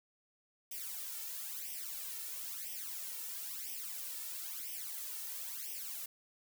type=noise with flanger; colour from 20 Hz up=blue; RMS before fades=-43 dBFS; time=0.71-6.06 s; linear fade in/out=5 ms; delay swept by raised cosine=0.35 to 2.25 ms; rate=1 Hz; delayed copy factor=+1; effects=none